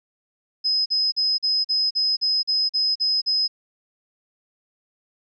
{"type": "tone bursts", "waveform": "sine", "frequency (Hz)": 5070, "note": "D#8", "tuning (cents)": 32, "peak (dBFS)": -18, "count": 11, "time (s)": [0.64, 3.48], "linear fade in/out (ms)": 20, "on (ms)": 220, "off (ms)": 42, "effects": []}